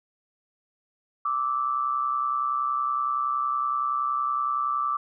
sine tone pair together, 1170 / 1300.7 Hz, D6 / E6, -7 / -24 cents, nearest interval major second, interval 183 cents, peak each -24 / -31 dBFS, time 1.25-4.97 s, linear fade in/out 5 ms, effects none

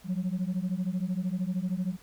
sine beating tone pair, 177 / 190 Hz, F3 / F#3, +23 / +46 cents, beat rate 13 Hz, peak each -29 dBFS, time 0.04-1.97 s, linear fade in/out 50 ms, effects tanh soft clip ceiling -24 dBFS + pink hiss -57 dBFS RMS until 2.02 s

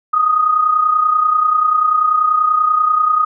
sine tone with amplitude modulation, 1244.5 Hz, D#6, in tune, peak -8 dBFS, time 0.13-3.25 s, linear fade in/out 10 ms, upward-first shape sine, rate 30.3 Hz, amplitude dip 60%, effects none

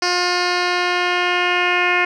10% pulse tone with low-pass filter sweep, 356.4 Hz, F4, 35 cents sharp, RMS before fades -18 dBFS, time 0.02-2.05 s, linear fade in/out 5 ms, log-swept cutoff 5000 to 2400 Hz, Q 3.6, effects none

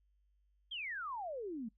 sine exponential sweep, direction down, 3322 to 210.5 Hz, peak -39 dBFS, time 0.71-1.69 s, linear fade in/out 10 ms, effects noise-tail reverb RT60 0.1 s tail -22 dB re dry + added 50 Hz sine -70 dBFS peak until 1.77 s

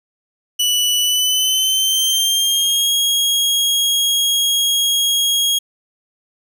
sawtooth tone with pitch glide, 2960 to 3284 Hz, F#7 to G#7, 0 to -20 cents, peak -11 dBFS, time 0.59-5.59 s, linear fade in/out 10 ms, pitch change +180 cents, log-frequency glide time 0.99-2.92 s, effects none

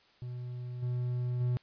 triangle tone with level steps, 123.47 Hz, B2, in tune, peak -35 / -28 / -25 dBFS, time 0.22-1.57 s, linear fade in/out 0 ms, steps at 0.82 / 1.4 s, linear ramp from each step 10 ms, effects white hiss -64 dBFS RMS until 1.62 s + resampled to 11025 Hz

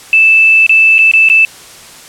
sine tone with dropouts, 2637 Hz, E7, in tune, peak -3 dBFS, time 0.13-1.45 s, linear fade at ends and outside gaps 1 ms, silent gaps 0.665-0.694 / 0.983-0.989 / 1.114-1.136 / 1.288-1.299 s, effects white hiss -34 dBFS RMS until 2.08 s + low-pass 10000 Hz 12 dB/octave

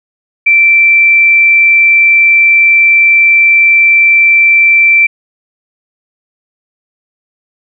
sine tone, 2341 Hz, D7, 6 cents flat, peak -3 dBFS, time 0.46-5.07 s, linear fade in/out 10 ms, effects none

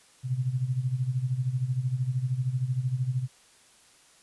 sine tone with tremolo, 127.6 Hz, C3, 43 cents flat, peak -22 dBFS, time 0.23-3.28 s, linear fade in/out 50 ms, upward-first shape sine, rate 13 Hz, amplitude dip 75%, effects white hiss -58 dBFS RMS until 4.22 s + resampled to 24000 Hz

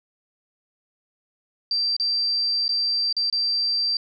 sine tone with dropouts, 4696 Hz, D8, 1 cent flat, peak -20 dBFS, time 1.71-3.97 s, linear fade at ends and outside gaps 2 ms, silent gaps 1.966-1.998 / 2.681-2.691 / 3.127-3.166 / 3.3-3.326 s, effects none

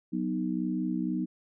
sine chord, B major, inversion second, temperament equal, 185 / 246.9 / 311.1 Hz, F#3 / B3 / D#4, 0 / 0 / 0 cents, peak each -32 dBFS, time 0.12-1.26 s, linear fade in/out 20 ms, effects none

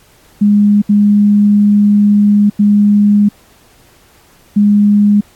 sine tone bursts at uneven times, 205.9 Hz, G#3, 15 cents flat, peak -5 dBFS, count 4, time 0.41-0.82 / 0.89-2.5 / 2.59-3.29 / 4.56-5.21 s, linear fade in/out 10 ms, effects pink hiss -47 dBFS RMS until 5.35 s + AAC 64 kbps

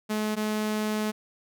sawtooth tone pair in turn, 213.9 / 213.9 Hz, A3 / A3, -49 / -49 cents, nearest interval unison, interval 0 cents, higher neither, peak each -22 / -22 dBFS, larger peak neither, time 0.09-0.36 / 0.36-1.12 s, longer second, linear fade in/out 20 ms, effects none

